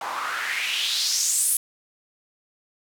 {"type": "noise with band-pass filter sweep", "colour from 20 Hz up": "white", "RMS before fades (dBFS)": -25, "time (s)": [0.01, 1.57], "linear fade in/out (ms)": 2, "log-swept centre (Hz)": [850, 11000], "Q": 3.5, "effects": []}